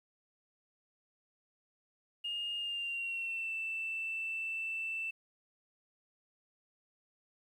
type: tone with pitch glide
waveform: sine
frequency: 2837 to 2662 Hz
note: F7 to E7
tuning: +27 to +16 cents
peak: -34 dBFS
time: 2.24-5.11 s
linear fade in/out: 10 ms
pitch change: -111 cents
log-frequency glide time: 2.57-3.54 s
effects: tanh soft clip ceiling -30 dBFS + 11-bit